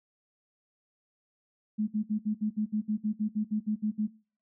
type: tone bursts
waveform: sine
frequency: 213.3 Hz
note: G#3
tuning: 46 cents sharp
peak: -25 dBFS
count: 15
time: 1.78-4.075 s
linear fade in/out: 20 ms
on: 97 ms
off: 60 ms
effects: noise-tail reverb RT60 0.4 s tail -21 dB re dry